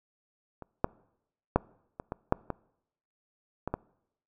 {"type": "clicks", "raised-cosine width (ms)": 1, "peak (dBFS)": [-28, -10, -7, -23, -19, -8, -17, -18, -15], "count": 9, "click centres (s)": [0.623, 0.844, 1.56, 1.999, 2.121, 2.324, 2.503, 3.676, 3.74], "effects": ["noise-tail reverb RT60 0.8 s tail -24 dB re dry"]}